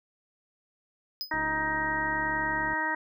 square tone with exponential decay, 5020 Hz, D#8, 15 cents sharp, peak -28 dBFS, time 1.21-1.35 s, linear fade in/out 0 ms, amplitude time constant 29 ms
harmonic tone, 313.5 Hz, D#4, 13 cents sharp, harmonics 1 / 2 / 3 / 4 / 5 / 6, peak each -38 / -40 / -31 / -40 / -34 / -30 dBFS, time 1.31-2.95 s, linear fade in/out 5 ms
click train, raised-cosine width 3 ms, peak -31 dBFS, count 100, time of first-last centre 1.34-2.732 s, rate 71.1 Hz
effects none

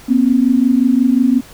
sine tone pair together, 241.2 / 266.8 Hz, B3 / C4, -41 / +34 cents, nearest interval major second, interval 175 cents, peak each -12 dBFS, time 0.08-1.41 s, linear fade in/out 20 ms, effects pink hiss -40 dBFS RMS until 1.53 s

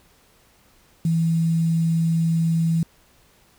sine tone with quantisation, 164.6 Hz, E3, 2 cents flat, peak -17 dBFS, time 1.05-2.83 s, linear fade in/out 2 ms, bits 7, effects pink hiss -57 dBFS RMS until 3.58 s

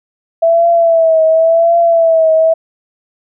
sine tone with vibrato, 659.3 Hz, E5, in tune, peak -6 dBFS, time 0.42-2.54 s, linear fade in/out 10 ms, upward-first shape triangle, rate 0.92 Hz, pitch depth 62 cents each way, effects none

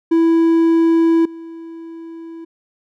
triangle tone with level steps, 330 Hz, E4, 2 cents sharp, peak -8 / -28 dBFS, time 0.11-2.45 s, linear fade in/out 10 ms, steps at 1.25 s, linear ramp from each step 5 ms, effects none

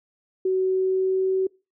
sine tone with pitch glide, 375.4 to 378.9 Hz, F#4 to F#4, +25 to +41 cents, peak -19 dBFS, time 0.45-1.47 s, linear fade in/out 5 ms, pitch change +16 cents, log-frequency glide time 0.61-1.35 s, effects noise-tail reverb RT60 0.3 s tail -25 dB re dry

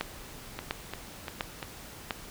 two click trains, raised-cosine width 0.3 ms, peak -19 / -13 dBFS, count 4 / 4, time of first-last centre 0.59-1.628 / 0.01-2.108 s, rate 2.89 / 1.43 Hz, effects pink hiss -46 dBFS RMS until 2.3 s

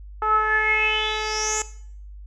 10% pulse tone with low-pass filter sweep, 431.2 Hz, A4, 35 cents flat, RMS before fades -22 dBFS, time 0.22-1.62 s, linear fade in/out 2 ms, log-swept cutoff 1100 to 7500 Hz, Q 8.2, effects noise-tail reverb RT60 0.6 s tail -17 dB re dry + added 50 Hz sine -37 dBFS peak until 2.26 s

